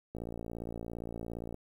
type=click train; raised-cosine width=2 ms; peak=-27 dBFS; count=81; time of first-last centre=0.15-1.544 s; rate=57.4 Hz; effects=10-bit